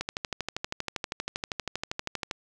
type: click train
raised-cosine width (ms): 0.2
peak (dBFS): -13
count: 30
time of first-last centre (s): 0.01-2.312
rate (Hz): 12.6
effects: none